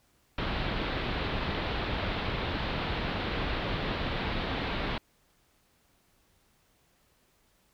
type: low-pass noise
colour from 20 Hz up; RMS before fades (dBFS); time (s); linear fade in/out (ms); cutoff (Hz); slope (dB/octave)
pink; -32; 0.38-4.98; 2; 4100; 48
effects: pink hiss -68 dBFS RMS until 7.73 s